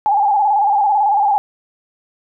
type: tone with vibrato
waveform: sine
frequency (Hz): 823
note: G#5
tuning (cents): -16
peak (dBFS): -11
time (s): 0.06-1.38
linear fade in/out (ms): 0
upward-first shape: square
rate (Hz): 18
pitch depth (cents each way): 60
effects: none